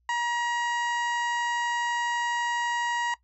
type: harmonic tone with a mistuned harmonic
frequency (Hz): 952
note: A#5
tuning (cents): +36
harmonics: 1 / 2 / 3 / 4 / 5 / 6 / 7 / 8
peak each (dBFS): -26 / -31 / -39 / -47 / -50 / -51 / -46 / -47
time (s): 0.09-3.14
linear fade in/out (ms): 2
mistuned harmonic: 4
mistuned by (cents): +19
effects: noise-tail reverb RT60 0.1 s tail -18 dB re dry + added 60 Hz sine -66 dBFS peak until 3.23 s